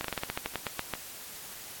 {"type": "slowing click train", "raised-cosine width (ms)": 0.3, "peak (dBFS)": -15, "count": 13, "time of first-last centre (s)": [0.01, 0.937], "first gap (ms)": 34, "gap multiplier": 1.14, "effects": ["white hiss -44 dBFS RMS until 1.8 s", "AAC 64 kbps"]}